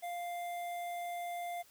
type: tone with notch filter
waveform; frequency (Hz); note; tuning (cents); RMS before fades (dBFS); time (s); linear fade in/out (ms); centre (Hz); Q
square; 698.5; F5; 0; -40; 0.02-1.63; 20; 5100; 0.84
effects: white hiss -63 dBFS RMS until 1.7 s